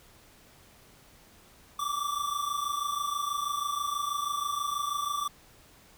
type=tone pair together; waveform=square; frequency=1151.8 / 1178 Hz; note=D6 / D6; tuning=-34 / +5 cents; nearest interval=unison; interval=39 cents; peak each=-33 / -33 dBFS; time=1.79-5.28 s; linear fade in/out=5 ms; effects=pink hiss -57 dBFS RMS until 5.97 s